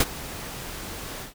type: noise with ADSR envelope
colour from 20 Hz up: pink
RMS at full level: -17 dBFS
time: 0-1.34 s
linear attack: 4 ms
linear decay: 40 ms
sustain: -19 dB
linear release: 120 ms
effects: none